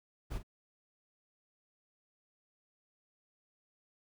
brown noise with echo, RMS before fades -38 dBFS, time 0.3-0.39 s, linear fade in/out 20 ms, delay 42 ms, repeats 1, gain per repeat -11 dB, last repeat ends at 0.432 s, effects none

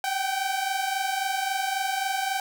sawtooth tone pair together, 761 / 784.7 Hz, F#5 / G5, +48 / +2 cents, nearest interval minor second, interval 54 cents, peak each -25 / -24 dBFS, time 0.04-2.4 s, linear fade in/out 2 ms, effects none

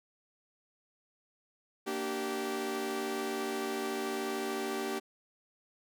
sawtooth chord, G minor, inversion first, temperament equal with one note detuned, 233.1 / 293.7 / 387 Hz, Bb3 / D4 / G4, 0 / 0 / -22 cents, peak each -36 / -36 / -31 dBFS, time 1.86-5 s, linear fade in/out 20 ms, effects none

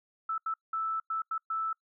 sine tone bursts at uneven times, 1317 Hz, E6, 2 cents flat, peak -29 dBFS, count 6, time 0.29-0.38 / 0.46-0.54 / 0.73-1 / 1.1-1.22 / 1.31-1.38 / 1.5-1.73 s, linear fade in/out 5 ms, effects noise-tail reverb RT60 0.1 s tail -25 dB re dry

